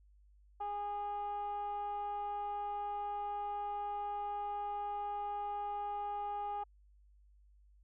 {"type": "tone with frequency modulation", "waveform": "sine", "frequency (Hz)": 820, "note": "G#5", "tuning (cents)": -22, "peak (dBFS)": -35, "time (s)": [0.6, 6.64], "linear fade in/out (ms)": 10, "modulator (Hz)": 409, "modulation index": 0.48, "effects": ["tanh soft clip ceiling -33 dBFS", "added 50 Hz sine -61 dBFS peak until 7.83 s"]}